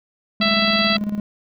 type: tone with tremolo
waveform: triangle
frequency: 207.7 Hz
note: G#3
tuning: in tune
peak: -17 dBFS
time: 0.4-1.2 s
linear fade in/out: 2 ms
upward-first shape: square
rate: 18 Hz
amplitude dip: 60%
type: harmonic tone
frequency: 663 Hz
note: E5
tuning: 10 cents sharp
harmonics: 1 / 2 / 3 / 4 / 5 / 6 / 7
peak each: -24 / -24 / -24 / -24 / -24 / -24 / -24 dBFS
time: 0.41-0.97 s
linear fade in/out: 5 ms
effects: none